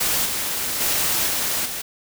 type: noise with level steps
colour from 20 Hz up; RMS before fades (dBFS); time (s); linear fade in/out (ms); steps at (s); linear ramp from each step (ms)
white; -21 / -25 / -21 / -23 / -29; 0-1.82; 10; 0.25 / 0.8 / 1.27 / 1.65; 10
effects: none